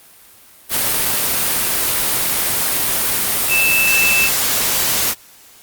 sine tone in noise, 2637 Hz, E7, in tune, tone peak -13 dBFS, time 3.48-4.3 s, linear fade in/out 50 ms, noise white, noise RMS -17 dBFS, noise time 0.69-5.15 s, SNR +1 dB, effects white hiss -45 dBFS RMS until 5.62 s + Opus 32 kbps

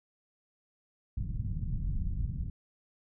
pink low-pass noise, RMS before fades -33 dBFS, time 1.17-2.5 s, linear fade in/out 5 ms, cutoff 160 Hz, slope 24 dB/octave, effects none

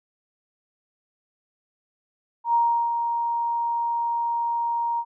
sine tone with ADSR envelope, 937 Hz, A#5, 9 cents sharp, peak -16 dBFS, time 2.44-5.05 s, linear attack 100 ms, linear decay 360 ms, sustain -6 dB, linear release 60 ms, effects none

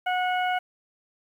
harmonic tone, 731 Hz, F#5, 21 cents flat, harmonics 1 / 2 / 3 / 4, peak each -24 / -30 / -34 / -36 dBFS, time 0.06-0.59 s, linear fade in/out 10 ms, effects 9-bit

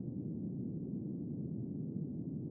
pink band-pass noise, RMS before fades -41 dBFS, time 0-2.5 s, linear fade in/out 2 ms, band 140 to 280 Hz, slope 24 dB/octave, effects none

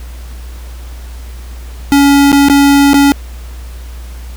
square tone with dropouts, 281.5 Hz, C#4, 27 cents sharp, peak -5 dBFS, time 1.92-3.12 s, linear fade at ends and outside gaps 0 ms, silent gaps 2.318-2.328 / 2.485-2.498 / 2.933-2.942 s, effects added 60 Hz sine -24 dBFS peak until 4.36 s + pink hiss -38 dBFS RMS until 4.36 s

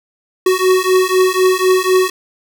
square beating tone pair, 370 / 374 Hz, F#4 / F#4, 0 / +19 cents, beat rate 4 Hz, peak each -14 dBFS, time 0.46-2.1 s, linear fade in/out 5 ms, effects none

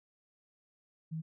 sine tone, 160.1 Hz, D#3, 50 cents sharp, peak -35 dBFS, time 1.11-1.22 s, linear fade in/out 20 ms, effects none

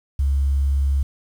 sine tone, 69.3 Hz, C#2, in tune, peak -15 dBFS, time 0.19-1.03 s, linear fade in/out 5 ms, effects tanh soft clip ceiling -12 dBFS + 8-bit

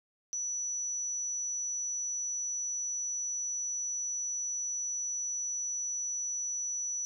sine tone, 5920 Hz, F#8, in tune, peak -32 dBFS, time 0.33-7.05 s, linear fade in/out 0 ms, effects none

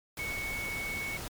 sine tone in noise, 2217 Hz, C#7, in tune, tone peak -34 dBFS, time 0.19-1.17 s, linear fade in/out 2 ms, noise pink, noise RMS -40 dBFS, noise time 0.17-1.28 s, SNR +3 dB, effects MP3 96 kbps

